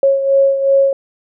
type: beating tone pair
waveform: sine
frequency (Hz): 547 / 549.7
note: C#5 / C#5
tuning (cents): -23 / -15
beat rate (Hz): 2.7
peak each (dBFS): -10 / -17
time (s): 0.03-0.93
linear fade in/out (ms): 2
effects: none